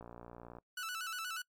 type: click train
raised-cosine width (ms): 1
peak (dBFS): -35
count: 35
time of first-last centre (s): 0.01-0.585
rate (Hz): 59.1
type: tone with vibrato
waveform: sawtooth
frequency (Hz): 1396.9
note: F6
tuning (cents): 0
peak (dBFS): -35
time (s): 0.77-1.42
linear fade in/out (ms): 5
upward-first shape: square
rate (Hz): 8.4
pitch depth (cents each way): 96
effects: noise-tail reverb RT60 0.1 s tail -24 dB re dry + MP3 64 kbps